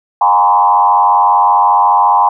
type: tone with frequency modulation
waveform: sine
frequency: 917 Hz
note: A#5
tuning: 29 cents flat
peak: -6 dBFS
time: 0.21-2.29 s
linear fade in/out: 5 ms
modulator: 94.7 Hz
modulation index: 1.6
effects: none